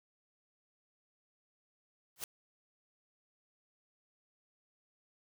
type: noise with exponential growth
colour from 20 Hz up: white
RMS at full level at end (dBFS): -35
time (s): 2.16-2.24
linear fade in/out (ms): 1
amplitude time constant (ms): 17
effects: none